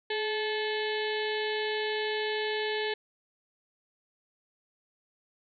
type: harmonic tone with a mistuned harmonic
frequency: 433.6 Hz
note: A4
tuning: 25 cents flat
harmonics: 1 / 2 / 4 / 5 / 6 / 7 / 8 / 9 / 10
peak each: -31 / -38 / -36 / -40 / -44 / -40 / -42 / -42 / -45 dBFS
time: 0.1-2.94 s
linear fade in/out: 5 ms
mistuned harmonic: 1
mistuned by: -30 cents
effects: none